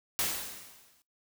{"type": "noise with exponential decay", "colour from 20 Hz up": "white", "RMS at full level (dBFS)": -28, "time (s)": [0.19, 1.02], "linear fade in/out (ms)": 0, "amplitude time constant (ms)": 180, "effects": ["noise-tail reverb RT60 0.2 s tail -22 dB re dry"]}